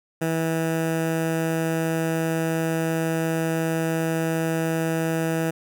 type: tone with notch filter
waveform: 15% pulse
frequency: 162.8 Hz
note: E3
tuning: 21 cents flat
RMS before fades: -24 dBFS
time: 0.21-5.51 s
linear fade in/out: 10 ms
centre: 4200 Hz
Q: 1.2
effects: none